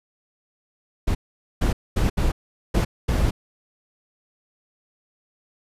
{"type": "noise bursts at uneven times", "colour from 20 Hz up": "brown", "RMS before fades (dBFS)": -20, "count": 6, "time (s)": [[1.07, 1.15], [1.61, 1.73], [1.96, 2.1], [2.17, 2.32], [2.74, 2.85], [3.08, 3.31]], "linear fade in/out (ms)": 10, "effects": ["resampled to 32000 Hz"]}